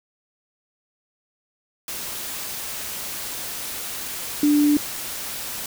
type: tone in noise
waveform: sine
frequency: 293.7 Hz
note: D4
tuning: in tune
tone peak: -14 dBFS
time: 4.43-4.77 s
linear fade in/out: 2 ms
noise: white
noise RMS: -31 dBFS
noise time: 1.88-5.66 s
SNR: +14 dB
effects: none